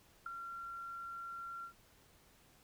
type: tone with ADSR envelope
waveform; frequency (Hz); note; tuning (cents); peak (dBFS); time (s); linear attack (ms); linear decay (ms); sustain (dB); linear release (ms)
sine; 1372; F6; -31; -35; 0.26-1.73; 5; 4; -8; 93
effects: pink hiss -66 dBFS RMS until 2.63 s